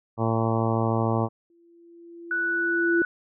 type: harmonic tone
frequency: 113.2 Hz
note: A2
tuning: 50 cents sharp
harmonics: 1 / 2 / 3 / 4 / 5 / 6 / 7 / 8 / 9 / 10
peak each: -25 / -28 / -30 / -31 / -32 / -33 / -33 / -34 / -35 / -35 dBFS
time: 0.17-1.29 s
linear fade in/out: 50 ms
type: tone with exponential growth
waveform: sine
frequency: 340 Hz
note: F4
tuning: 46 cents flat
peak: -18 dBFS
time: 1.5-3.02 s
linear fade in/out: 2 ms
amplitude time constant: 330 ms
type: tone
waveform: sine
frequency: 1480 Hz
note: F#6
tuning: in tune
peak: -23 dBFS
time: 2.31-3.05 s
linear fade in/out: 2 ms
effects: none